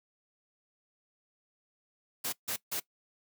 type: noise bursts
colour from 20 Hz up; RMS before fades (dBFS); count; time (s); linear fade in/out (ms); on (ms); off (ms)
white; -34; 3; 2.24-2.801; 10; 87; 150
effects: noise-tail reverb RT60 0.1 s tail -20 dB re dry + high-pass 80 Hz 12 dB/octave